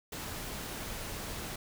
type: noise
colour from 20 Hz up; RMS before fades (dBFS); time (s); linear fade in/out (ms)
pink; -40; 0.12-1.56; 5
effects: none